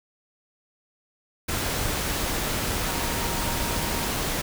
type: tone in noise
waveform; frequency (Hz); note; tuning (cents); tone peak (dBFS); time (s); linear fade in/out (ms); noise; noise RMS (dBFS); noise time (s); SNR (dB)
sine; 936; A#5; +7; -36; 2.88-4.08; 10; pink; -27; 1.48-4.42; -12
effects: none